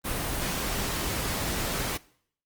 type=noise; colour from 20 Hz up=pink; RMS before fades=-30 dBFS; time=0.04-1.98 s; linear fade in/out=20 ms; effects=noise-tail reverb RT60 0.6 s tail -21 dB re dry + Opus 32 kbps